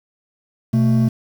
triangle tone pair together, 124.91 / 222.2 Hz, B2 / A3, +20 / +17 cents, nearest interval minor seventh, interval 997 cents, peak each -13 dBFS, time 0.73-1.09 s, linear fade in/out 10 ms, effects tanh soft clip ceiling -3 dBFS + 7-bit

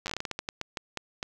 slowing click train, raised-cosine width 0.2 ms, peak -15 dBFS, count 16, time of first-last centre 0.06-1.229 s, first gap 9 ms, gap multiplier 1.27, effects none

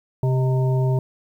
harmonic tone with a mistuned harmonic, 130.81 Hz, C3, in tune, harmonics 1 / 3 / 5 / 7, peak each -17 / -27 / -31 / -34 dBFS, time 0.23-0.99 s, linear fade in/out 2 ms, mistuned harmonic 5, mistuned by -61 cents, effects 9-bit

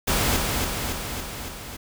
pink noise with echo, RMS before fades -22 dBFS, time 0.07-0.37 s, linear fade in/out 10 ms, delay 280 ms, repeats 5, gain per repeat -3 dB, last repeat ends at 1.77 s, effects none

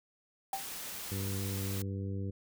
sine tone with exponential decay, 781 Hz, G5, 7 cents flat, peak -29 dBFS, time 0.53-0.68 s, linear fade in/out 2 ms, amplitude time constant 31 ms
white noise, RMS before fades -42 dBFS, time 0.53-1.82 s, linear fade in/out 2 ms
harmonic tone, 97.7 Hz, G2, 5 cents flat, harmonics 1 / 2 / 3 / 4 / 5, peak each -35 / -41 / -45 / -47 / -49 dBFS, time 1.11-2.31 s, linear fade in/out 10 ms
effects none

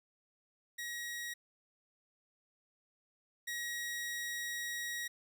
sawtooth tone pair in turn, 1900 / 1900 Hz, A#6 / A#6, +33 / +33 cents, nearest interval unison, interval 0 cents, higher neither, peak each -36 / -34 dBFS, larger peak second, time 0.78-1.34 / 3.47-5.08 s, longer second, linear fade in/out 10 ms, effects none

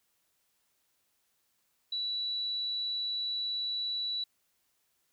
sine tone, 3939 Hz, B7, 5 cents flat, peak -31 dBFS, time 1.92-4.24 s, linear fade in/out 5 ms, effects white hiss -75 dBFS RMS until 5.12 s

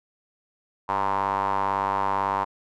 square tone with band-pass filter, 49 Hz, G1, in tune, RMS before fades -25 dBFS, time 0.88-2.45 s, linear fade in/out 20 ms, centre 970 Hz, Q 5.8, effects none

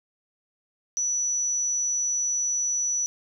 sine tone, 5920 Hz, F#8, in tune, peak -23 dBFS, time 0.97-3.06 s, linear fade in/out 0 ms, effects 10-bit

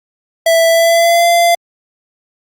square tone with pitch glide, 661 to 687.1 Hz, E5 to F5, +5 to -28 cents, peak -8 dBFS, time 0.46-1.55 s, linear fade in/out 5 ms, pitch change +67 cents, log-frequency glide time 0.69-1.26 s, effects Opus 48 kbps

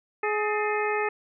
harmonic tone with a mistuned harmonic, 421 Hz, G#4, 24 cents sharp, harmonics 1 / 2 / 3 / 4 / 5 / 6, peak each -27 / -30 / -32 / -33 / -34 / -35 dBFS, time 0.23-1.09 s, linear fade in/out 5 ms, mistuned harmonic 4, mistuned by +100 cents, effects none

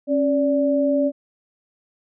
sine tone pair together, 273.8 / 580.2 Hz, C#4 / D5, -21 / -21 cents, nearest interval octave + minor second, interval 1300 cents, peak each -19 dBFS, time 0.07-1.12 s, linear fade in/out 50 ms, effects none

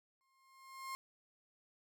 35% pulse tone with exponential growth, 1065 Hz, C6, 30 cents sharp, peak -38 dBFS, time 0.21-0.95 s, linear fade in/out 0 ms, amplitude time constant 160 ms, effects none

